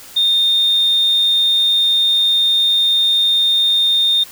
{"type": "tone", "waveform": "sine", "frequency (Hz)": 3649, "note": "A#7", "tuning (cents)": -38, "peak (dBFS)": -10, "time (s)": [0.16, 4.24], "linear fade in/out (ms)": 10, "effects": ["tanh soft clip ceiling -7 dBFS", "white hiss -38 dBFS RMS until 4.31 s"]}